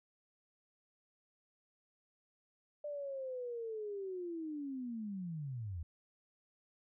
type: linear sweep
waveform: sine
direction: down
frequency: 595 to 76.7 Hz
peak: -39 dBFS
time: 2.84-5.83 s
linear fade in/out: 5 ms
effects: none